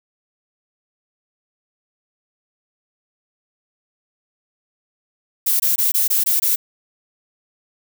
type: noise bursts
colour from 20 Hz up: violet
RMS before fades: -17 dBFS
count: 7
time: 5.46-6.56 s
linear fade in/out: 10 ms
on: 140 ms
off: 20 ms
effects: none